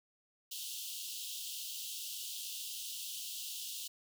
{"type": "high-pass noise", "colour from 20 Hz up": "pink", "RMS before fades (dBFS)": -43, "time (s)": [0.51, 3.88], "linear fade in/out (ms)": 10, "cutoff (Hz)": 2800, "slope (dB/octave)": 96, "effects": []}